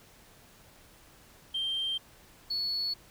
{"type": "tone pair in turn", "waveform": "sine", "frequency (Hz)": [3160, 4404], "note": ["G7", "C#8"], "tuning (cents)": [13, -12], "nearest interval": "tritone", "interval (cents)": 575, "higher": "second", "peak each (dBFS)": -28, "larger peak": "neither", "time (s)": [[1.54, 1.98], [2.5, 2.94]], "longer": "neither", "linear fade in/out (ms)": 10, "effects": ["tanh soft clip ceiling -25 dBFS", "pink hiss -57 dBFS RMS until 3.1 s"]}